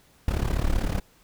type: noise with amplitude modulation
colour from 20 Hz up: brown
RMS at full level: -21 dBFS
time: 0.28-1 s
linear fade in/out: 2 ms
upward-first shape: sine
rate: 35.9 Hz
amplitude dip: 80%
effects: pink hiss -59 dBFS RMS until 1.23 s